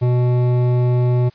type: tone with hard clipping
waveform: sine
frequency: 123.47 Hz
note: B2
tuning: in tune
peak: -15 dBFS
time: 0.01-1.3 s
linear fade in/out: 20 ms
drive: 12 dB
effects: white hiss -53 dBFS RMS until 1.34 s + resampled to 11025 Hz